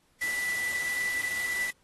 sine tone in noise, 1975.5 Hz, B6, in tune, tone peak -28 dBFS, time 0.21-1.71 s, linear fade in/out 10 ms, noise white, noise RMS -38 dBFS, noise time 0.21-1.71 s, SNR +7 dB, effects pink hiss -68 dBFS RMS until 1.83 s + AAC 32 kbps

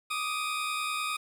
20% pulse tone pair together, 1174.7 / 1244.6 Hz, D6 / D#6, 0 / 0 cents, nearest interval minor second, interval 100 cents, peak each -32 / -26 dBFS, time 0.1-1.17 s, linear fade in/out 10 ms, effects resampled to 32000 Hz + 9-bit

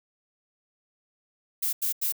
violet noise bursts, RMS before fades -27 dBFS, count 3, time 1.62-2.124 s, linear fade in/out 10 ms, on 110 ms, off 87 ms, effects none

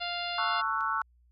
harmonic tone, 698.5 Hz, F5, in tune, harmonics 1 / 2 / 3 / 4 / 5 / 6 / 7, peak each -36 / -39 / -42 / -38 / -40 / -40 / -45 dBFS, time 0-0.62 s, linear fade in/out 20 ms
sine chord, F# minor seventh, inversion first, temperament just, 888 / 1110 / 1332 / 1480 Hz, A5 / C#6 / E6 / F#6, +16 / +2 / +18 / 0 cents, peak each -35 / -32 / -31 / -34 dBFS, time 0.38-1.02 s, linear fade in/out 2 ms
clicks, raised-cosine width 0.2 ms, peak -36 dBFS, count 2, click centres 0.808 / 1.016 s
effects added 60 Hz sine -60 dBFS peak until 1.31 s

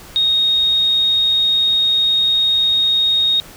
sine tone, 3729 Hz, A#7, in tune, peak -12 dBFS, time 0.16-3.4 s, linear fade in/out 0 ms, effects pink hiss -39 dBFS RMS until 3.56 s

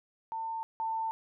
sine tone pair in turn, 899 / 894.5 Hz, A5 / A5, +37 / +28 cents, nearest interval unison, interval 9 cents, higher first, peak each -33 / -30 dBFS, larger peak second, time 0.32-0.63 / 0.8-1.11 s, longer neither, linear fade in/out 0 ms, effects none

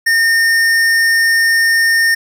triangle tone with hard clipping, 1824 Hz, A#6, 38 cents flat, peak -11 dBFS, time 0.06-2.15 s, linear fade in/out 10 ms, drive 17 dB, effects none

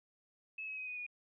sine tone with pitch steps, 2593 / 2557 / 2522 / 2487 / 2453 Hz, E7 / D#7 / D#7 / D#7 / D#7, -29 / +47 / +23 / -1 / -25 cents, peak -40 dBFS, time 0.58-1.065 s, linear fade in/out 5 ms, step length 97 ms, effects none

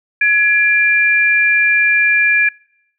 sine tone pair together, 1680.1 / 2376 Hz, G#6 / D7, +20 / +20 cents, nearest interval tritone, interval 600 cents, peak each -12 dBFS, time 0.21-2.49 s, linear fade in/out 5 ms, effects noise-tail reverb RT60 0.8 s tail -26 dB re dry

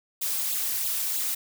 blue noise with flanger, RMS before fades -28 dBFS, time 0.21-1.35 s, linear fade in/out 10 ms, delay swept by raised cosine 0.25 to 3.85 ms, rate 3.1 Hz, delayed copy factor +0.8, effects none

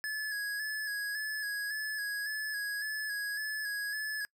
square tone with vibrato, 1693 Hz, G#6, 33 cents sharp, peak -34 dBFS, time 0.04-4.25 s, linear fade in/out 0 ms, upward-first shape square, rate 1.8 Hz, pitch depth 32 cents each way, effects noise-tail reverb RT60 0.1 s tail -25 dB re dry

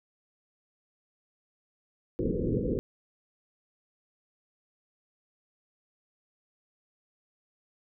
white low-pass noise, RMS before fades -29 dBFS, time 2.19-2.79 s, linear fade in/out 0 ms, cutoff 500 Hz, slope 96 dB/octave, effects none

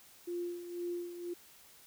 sine tone with tremolo, 349.2 Hz, F4, in tune, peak -34 dBFS, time 0.27-1.34 s, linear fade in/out 10 ms, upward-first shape sine, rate 2 Hz, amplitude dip 65%, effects white hiss -59 dBFS RMS until 1.86 s

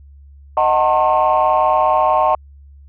sine chord, D# diminished seventh, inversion none, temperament just, 622.3 / 746.7 / 896 / 1075.3 Hz, D#5 / F#5 / A5 / C6, 0 / +16 / +31 / +47 cents, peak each -16 dBFS, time 0.57-2.35 s, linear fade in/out 2 ms, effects tanh soft clip ceiling -5 dBFS + added 70 Hz sine -39 dBFS peak until 2.88 s

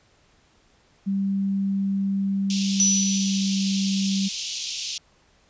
sine tone with pitch glide, 196 to 194.53 Hz, G3 to G3, 0 to -13 cents, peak -21 dBFS, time 1.06-4.29 s, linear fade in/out 20 ms, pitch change -13 cents, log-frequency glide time 2.47-3.34 s
white band-pass noise, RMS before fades -31 dBFS, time 2.5-4.98 s, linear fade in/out 2 ms, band 2700 to 6600 Hz, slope 48 dB/octave
sine tone with exponential decay, 5920 Hz, F#8, in tune, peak -15 dBFS, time 2.8-3.91 s, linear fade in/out 0 ms, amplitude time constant 240 ms
effects pink hiss -60 dBFS RMS until 5.49 s + resampled to 16000 Hz

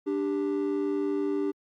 triangle tone pair together, 293.7 / 394 Hz, D4 / G4, 0 / +9 cents, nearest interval perfect fourth, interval 509 cents, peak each -26 / -26 dBFS, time 0.06-1.52 s, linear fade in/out 20 ms, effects tanh soft clip ceiling -17 dBFS + Opus 48 kbps

